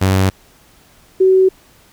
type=tone pair in turn; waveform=sawtooth / sine; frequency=95.2 / 377.3 Hz; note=F#2 / F#4; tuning=+50 / +34 cents; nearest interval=2 octaves; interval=2384 cents; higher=second; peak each=-7 dBFS; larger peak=neither; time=0.01-0.3 / 1.2-1.49 s; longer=neither; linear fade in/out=10 ms; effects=pink hiss -49 dBFS RMS until 1.92 s